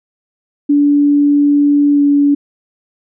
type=tone with pitch glide; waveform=sine; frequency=288.7 to 286.2 Hz; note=D4 to D4; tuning=-30 to -45 cents; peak=-7 dBFS; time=0.69-2.35 s; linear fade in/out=10 ms; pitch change=-15 cents; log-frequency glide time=1.93-2.01 s; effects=none